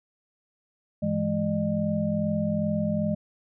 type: tone cluster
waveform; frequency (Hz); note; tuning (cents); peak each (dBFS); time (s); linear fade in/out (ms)
sine; 100.2 / 165.7 / 208.2 / 606; G2 / E3 / G#3 / D#5; +38 / +9 / +5 / -46; -35 / -29 / -26 / -30; 1.02-3.15; 10
effects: none